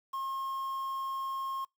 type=tone with quantisation; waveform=triangle; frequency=1074 Hz; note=C6; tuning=45 cents sharp; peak=-31 dBFS; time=0.13-1.65 s; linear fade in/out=10 ms; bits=9; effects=noise-tail reverb RT60 0.2 s tail -26 dB re dry